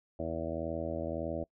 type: harmonic tone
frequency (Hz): 81.7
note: E2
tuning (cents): -15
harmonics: 1 / 2 / 3 / 4 / 5 / 6 / 7 / 8 / 9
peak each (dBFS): -42 / -44 / -42 / -40 / -49 / -43 / -38 / -41 / -51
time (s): 0.19-1.44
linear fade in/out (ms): 5
effects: noise-tail reverb RT60 0.1 s tail -23 dB re dry